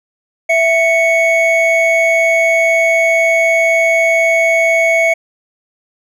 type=tone pair together; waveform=triangle; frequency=661.5 / 2219 Hz; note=E5 / C#7; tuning=+6 / +1 cents; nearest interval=octave + major sixth; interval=2095 cents; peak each=-10 dBFS; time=0.49-5.14 s; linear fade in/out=10 ms; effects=none